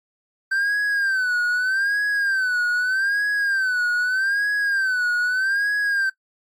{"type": "tone with vibrato", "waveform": "triangle", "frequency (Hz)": 1555, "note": "G6", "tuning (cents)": -14, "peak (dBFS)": -17, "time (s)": [0.51, 6.1], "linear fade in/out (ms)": 10, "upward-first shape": "sine", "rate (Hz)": 0.81, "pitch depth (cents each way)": 120, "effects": ["noise-tail reverb RT60 0.1 s tail -18 dB re dry", "AAC 64 kbps"]}